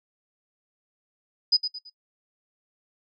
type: tone with echo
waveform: sine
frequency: 4978 Hz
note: D#8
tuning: in tune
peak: -15 dBFS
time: 1.52-1.57 s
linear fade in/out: 10 ms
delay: 110 ms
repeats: 3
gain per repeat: -9 dB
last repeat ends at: 1.9 s
effects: noise-tail reverb RT60 0.1 s tail -23 dB re dry